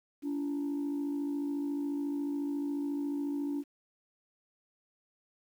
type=tone pair together; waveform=sine; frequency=285.9 / 340 Hz; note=D4 / F4; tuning=-46 / -46 cents; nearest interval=minor third; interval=300 cents; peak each=-30 / -38 dBFS; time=0.22-3.64 s; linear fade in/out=50 ms; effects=tanh soft clip ceiling -28 dBFS + 10-bit